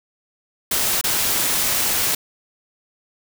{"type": "noise with dropouts", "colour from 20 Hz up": "white", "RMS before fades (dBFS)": -20, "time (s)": [0.71, 2.15], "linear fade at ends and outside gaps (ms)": 5, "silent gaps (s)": [1.013, 1.039], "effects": []}